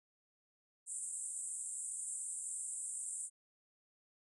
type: band-pass noise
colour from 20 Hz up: pink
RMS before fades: -43 dBFS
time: 0.86-3.3 s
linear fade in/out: 50 ms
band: 7600 to 9500 Hz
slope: 96 dB/octave
effects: none